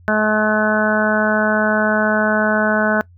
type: harmonic tone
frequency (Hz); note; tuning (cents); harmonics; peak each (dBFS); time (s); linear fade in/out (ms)
214.1; A3; -47; 1 / 2 / 3 / 4 / 5 / 6 / 7 / 8; -19 / -25 / -19 / -26 / -26 / -28 / -18 / -27; 0.08-3.01; 0
effects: noise-tail reverb RT60 0.1 s tail -22 dB re dry + added 88 Hz sine -43 dBFS peak until 3.17 s